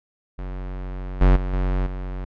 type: tone with level steps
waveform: square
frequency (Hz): 46.25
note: F#1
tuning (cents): 0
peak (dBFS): -29 / -12 / -24 / -20 / -28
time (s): 0.38-2.25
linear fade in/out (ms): 10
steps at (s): 1.21 / 1.36 / 1.53 / 1.86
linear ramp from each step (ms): 5
effects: low-pass 2000 Hz 12 dB/octave